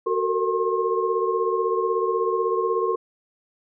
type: tone cluster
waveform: sine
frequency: 372.7 / 450.3 / 466.5 / 1072 Hz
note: F#4 / A4 / A#4 / C6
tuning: +13 / +40 / +1 / +42 cents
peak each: -25 / -24 / -29 / -26 dBFS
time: 0.06-2.96 s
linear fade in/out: 10 ms
effects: none